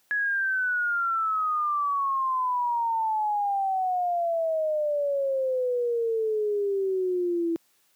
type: exponential sweep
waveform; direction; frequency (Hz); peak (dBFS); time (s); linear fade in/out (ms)
sine; down; 1687 to 330; -23; 0.11-7.56; 0
effects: white hiss -66 dBFS RMS until 7.95 s + high-pass 150 Hz 12 dB/octave